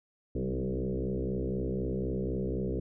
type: tone with frequency modulation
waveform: sine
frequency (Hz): 125.7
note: B2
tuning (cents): +31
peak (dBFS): -29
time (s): 0.35-2.8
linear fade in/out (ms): 5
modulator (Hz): 64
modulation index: 5.6
effects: none